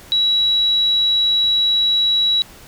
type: tone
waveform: sine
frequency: 3900 Hz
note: B7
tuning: 23 cents flat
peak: -13 dBFS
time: 0.12-2.42 s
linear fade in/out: 0 ms
effects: pink hiss -42 dBFS RMS until 2.67 s